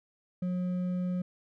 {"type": "tone with hard clipping", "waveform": "triangle", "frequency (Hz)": 180.5, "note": "F#3", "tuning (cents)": -43, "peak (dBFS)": -30, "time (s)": [0.42, 1.22], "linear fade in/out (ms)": 5, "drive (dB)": 8, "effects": []}